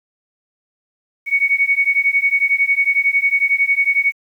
sine beating tone pair, 2224 / 2235 Hz, C#7 / C#7, +5 / +14 cents, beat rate 11 Hz, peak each -16 dBFS, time 1.26-4.13 s, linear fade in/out 50 ms, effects 8-bit

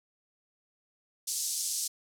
pink band-pass noise, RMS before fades -33 dBFS, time 1.27-1.88 s, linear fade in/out 10 ms, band 5200 to 11000 Hz, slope 24 dB/octave, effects none

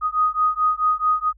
sine beating tone pair, 1244.5 / 1249.1 Hz, D#6 / D#6, 0 / +6 cents, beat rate 4.6 Hz, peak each -20 dBFS, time 0.01-1.33 s, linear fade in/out 50 ms, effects added 50 Hz sine -49 dBFS peak until 1.37 s

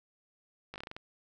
slowing click train, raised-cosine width 0.3 ms, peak -26 dBFS, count 8, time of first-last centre 0.74-0.965 s, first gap 18 ms, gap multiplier 1.19, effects none

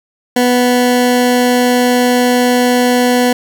20% pulse tone, 246.9 Hz, B3, in tune, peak -4 dBFS, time 0.36-3.33 s, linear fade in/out 5 ms, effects none

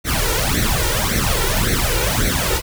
pink noise with flanger, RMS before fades -18 dBFS, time 0.04-2.62 s, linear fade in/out 50 ms, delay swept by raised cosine 0.49 to 2.19 ms, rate 1.8 Hz, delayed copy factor +0.8, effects none

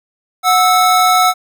square tone pair together, 733.2 / 1312 Hz, F#5 / E6, -16 / -9 cents, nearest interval minor seventh, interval 1007 cents, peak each -12 dBFS, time 0.43-1.34 s, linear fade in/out 50 ms, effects none

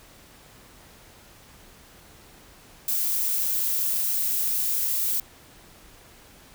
violet noise, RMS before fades -25 dBFS, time 2.88-5.2 s, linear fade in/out 2 ms, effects pink hiss -51 dBFS RMS until 6.54 s

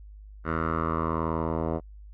10% pulse tone with low-pass filter sweep, 81.1 Hz, E2, 28 cents flat, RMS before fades -28 dBFS, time 0.44-1.81 s, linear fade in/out 50 ms, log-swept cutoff 1500 to 760 Hz, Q 4.5, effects added 51 Hz sine -43 dBFS peak until 2.13 s

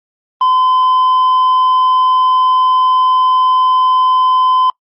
triangle tone with tanh clipping, 1022 Hz, C6, 41 cents flat, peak -9 dBFS, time 0.41-4.7 s, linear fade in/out 2 ms, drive 8 dB, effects noise-tail reverb RT60 0.1 s tail -25 dB re dry + Opus 24 kbps

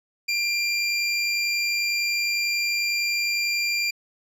25% pulse tone, 2383 Hz, D7, 25 cents sharp, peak -18 dBFS, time 0.28-3.91 s, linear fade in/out 10 ms, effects low-pass 11000 Hz 12 dB/octave

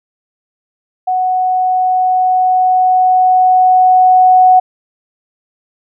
sine tone with level ramp, 740 Hz, F#5, in tune, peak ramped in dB -11 to -3 dBFS, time 1.07-4.6 s, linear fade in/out 10 ms, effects none

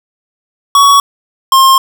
square tone pair in turn, 1122 / 1064.7 Hz, C#6 / C6, +21 / +30 cents, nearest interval minor second, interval 91 cents, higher first, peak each -4 dBFS, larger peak neither, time 0.75-1 / 1.52-1.78 s, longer second, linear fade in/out 2 ms, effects none

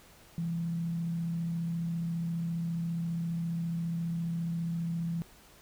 sine tone with frequency modulation, 167.8 Hz, E3, 31 cents sharp, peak -30 dBFS, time 0.38-5.22 s, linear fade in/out 0 ms, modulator 34.7 Hz, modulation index 0.23, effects pink hiss -57 dBFS RMS until 5.61 s

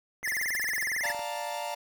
square tone with vibrato, 1900 Hz, A#6, 33 cents sharp, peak -29 dBFS, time 0.23-1.13 s, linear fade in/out 20 ms, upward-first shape sine, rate 18 Hz, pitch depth 190 cents each way
click train, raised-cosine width 0.5 ms, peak -28 dBFS, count 22, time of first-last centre 0.23-1.193 s, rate 21.8 Hz
violet noise bursts, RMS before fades -38 dBFS, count 9, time 0.28-0.834 s, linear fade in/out 2 ms, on 26 ms, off 40 ms
45% pulse chord, Bb major seventh, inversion first, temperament equal, 587.3 / 698.5 / 880 / 932.3 Hz, D5 / F5 / A5 / Bb5, 0 / 0 / 0 / 0 cents, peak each -38 dBFS, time 1.03-1.75 s, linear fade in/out 10 ms
effects none

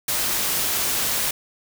white noise, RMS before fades -23 dBFS, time 0.08-1.31 s, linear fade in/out 5 ms, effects none

